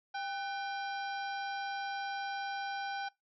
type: harmonic tone with a mistuned harmonic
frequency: 795 Hz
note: G5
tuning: 24 cents sharp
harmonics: 1 / 2 / 3 / 4 / 5 / 6 / 7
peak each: -37 / -41 / -50 / -51 / -51 / -54 / -54 dBFS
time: 0.14-3.09 s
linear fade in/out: 10 ms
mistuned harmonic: 2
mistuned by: -94 cents
effects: noise-tail reverb RT60 0.2 s tail -24 dB re dry